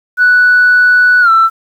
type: tone with pitch glide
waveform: sine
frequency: 1480 to 1333.9 Hz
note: F#6 to E6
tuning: 0 to +20 cents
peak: -3 dBFS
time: 0.17-1.5 s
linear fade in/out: 50 ms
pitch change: -180 cents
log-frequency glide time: 1.21-1.3 s
effects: tanh soft clip ceiling -1 dBFS + 7-bit